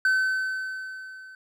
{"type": "tone with level ramp", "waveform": "triangle", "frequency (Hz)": 1527, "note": "G6", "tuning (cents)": -46, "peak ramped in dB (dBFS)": [-16, -41], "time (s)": [0.05, 1.35], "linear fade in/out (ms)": 2, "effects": []}